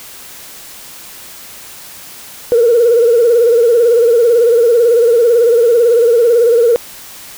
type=tone with vibrato; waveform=sine; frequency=469.6 Hz; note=A#4; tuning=13 cents sharp; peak=-5 dBFS; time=2.52-6.76 s; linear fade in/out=0 ms; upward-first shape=sine; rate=18 Hz; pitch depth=76 cents each way; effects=tanh soft clip ceiling -1 dBFS + white hiss -33 dBFS RMS until 7.37 s